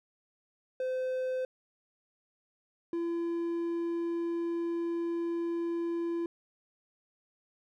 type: tone pair in turn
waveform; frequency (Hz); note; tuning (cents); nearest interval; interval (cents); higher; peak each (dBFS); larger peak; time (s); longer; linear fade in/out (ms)
triangle; 514 / 338.7; C5 / E4; -31 / +47; perfect fifth; 722; first; -28; neither; 0.8-1.45 / 2.93-6.26; second; 2
effects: none